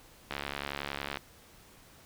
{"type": "click train", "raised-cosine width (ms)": 0.3, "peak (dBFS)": -18, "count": 62, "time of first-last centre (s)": [0.31, 1.172], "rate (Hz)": 70.8, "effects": ["pink hiss -57 dBFS RMS until 2.05 s"]}